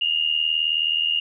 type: tone pair together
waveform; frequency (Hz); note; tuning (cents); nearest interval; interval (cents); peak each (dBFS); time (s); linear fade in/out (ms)
sine; 2800 / 2879; F7 / F#7; +4 / -48; unison; 48; -22; 0.01-1.2; 5
effects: none